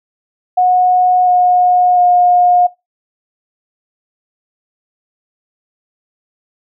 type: tone with pitch steps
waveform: sine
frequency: 729 / 721.9 / 714.8 Hz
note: F#5 / F#5 / F5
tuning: -26 / -43 / +40 cents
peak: -7 dBFS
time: 0.57-2.67 s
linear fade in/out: 10 ms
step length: 700 ms
effects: noise-tail reverb RT60 0.2 s tail -19 dB re dry